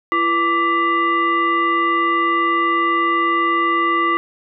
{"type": "tone with frequency modulation", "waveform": "sine", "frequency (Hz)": 1166, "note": "D6", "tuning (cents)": -13, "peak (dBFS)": -14, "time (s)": [0.12, 4.17], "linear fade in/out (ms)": 0, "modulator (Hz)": 828, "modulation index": 0.95, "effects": []}